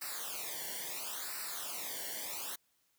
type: noise with flanger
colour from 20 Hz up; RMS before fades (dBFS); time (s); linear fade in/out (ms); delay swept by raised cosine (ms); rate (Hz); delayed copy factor
white; -41; 0.01-2.56; 10; 0.3 to 0.8; 0.73; -0.9
effects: white hiss -75 dBFS RMS until 2.98 s